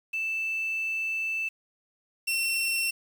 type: tone pair in turn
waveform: sine / sawtooth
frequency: 2646 / 2709 Hz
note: E7 / E7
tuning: +6 / +47 cents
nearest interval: unison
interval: 41 cents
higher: second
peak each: -27 / -22 dBFS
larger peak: second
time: 0.13-1.49 / 2.27-2.91 s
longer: first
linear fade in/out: 10 ms
effects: 8-bit